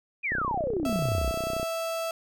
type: exponential sweep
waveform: sine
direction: down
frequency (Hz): 2529 to 52.1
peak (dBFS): -26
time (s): 0.23-1.32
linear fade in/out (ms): 20
type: click train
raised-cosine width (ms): 2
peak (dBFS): -21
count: 42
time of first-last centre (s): 0.32-1.63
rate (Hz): 31.3
type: tone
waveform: 35% pulse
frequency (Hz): 659.3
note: E5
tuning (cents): 0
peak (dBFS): -27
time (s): 0.85-2.11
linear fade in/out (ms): 2
effects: none